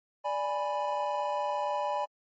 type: chord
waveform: triangle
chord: G# diminished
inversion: second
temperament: equal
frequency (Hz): 587.3 / 830.6 / 987.8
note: D5 / G#5 / B5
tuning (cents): 0 / 0 / 0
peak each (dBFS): -31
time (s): 0.24-2.06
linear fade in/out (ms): 20
effects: MP3 32 kbps